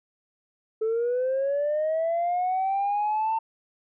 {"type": "linear sweep", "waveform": "sine", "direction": "up", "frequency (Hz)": [434.4, 901], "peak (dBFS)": -21, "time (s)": [0.81, 3.39], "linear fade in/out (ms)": 10, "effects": ["tanh soft clip ceiling -20 dBFS"]}